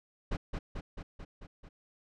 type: noise with echo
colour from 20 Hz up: brown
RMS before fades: -31 dBFS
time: 0.31-0.37 s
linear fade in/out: 10 ms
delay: 220 ms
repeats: 6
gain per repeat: -3 dB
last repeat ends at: 1.69 s
effects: low-pass 5000 Hz 12 dB/octave